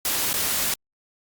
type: noise with dropouts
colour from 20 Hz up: white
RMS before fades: -24 dBFS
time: 0.05-0.74 s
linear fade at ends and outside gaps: 2 ms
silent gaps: 0.331-0.339 s
effects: Opus 48 kbps